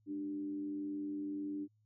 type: tone with frequency modulation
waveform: sine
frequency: 296.4 Hz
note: D4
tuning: 16 cents sharp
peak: -37 dBFS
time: 0.06-1.68 s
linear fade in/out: 50 ms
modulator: 88.8 Hz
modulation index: 0.35
effects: added 107 Hz sine -70 dBFS peak until 1.85 s